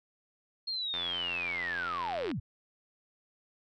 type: linear sweep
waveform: sine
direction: down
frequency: 4308 to 77.1 Hz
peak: -32 dBFS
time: 0.67-2.4 s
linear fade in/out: 10 ms
type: click train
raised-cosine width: 0.3 ms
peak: -23 dBFS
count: 121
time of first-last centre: 0.94-2.315 s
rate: 87.3 Hz
effects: none